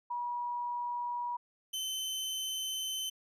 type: tone pair in turn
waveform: sine / sawtooth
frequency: 965 / 3064 Hz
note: B5 / G7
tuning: -40 / -40 cents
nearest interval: octave + minor sixth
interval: 2000 cents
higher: second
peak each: -33 / -31 dBFS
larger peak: second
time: 0.1-1.37 / 1.73-3.1 s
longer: second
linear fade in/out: 10 ms
effects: resampled to 32000 Hz